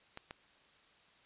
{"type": "clicks", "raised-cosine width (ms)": 0.3, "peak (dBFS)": -28, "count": 2, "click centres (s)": [0.174, 0.309], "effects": ["white hiss -65 dBFS RMS until 1.25 s", "resampled to 8000 Hz"]}